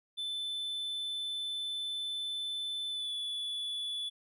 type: tone with pitch glide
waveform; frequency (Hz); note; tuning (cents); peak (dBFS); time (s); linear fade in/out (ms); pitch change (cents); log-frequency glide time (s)
triangle; 3520 to 3440; A7 to A7; 0 to -40; -33; 0.17-4.1; 20; -40; 2.9-3.13
effects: none